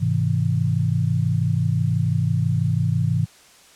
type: chord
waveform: sine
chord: Ab augmented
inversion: none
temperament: just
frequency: 103.83 / 129.78 / 162.23 Hz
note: Ab2 / C3 / E3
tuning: 0 / -14 / -27 cents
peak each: -22 dBFS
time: 0-3.26 s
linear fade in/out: 20 ms
effects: white hiss -50 dBFS RMS until 3.75 s + low-pass 9000 Hz 12 dB/octave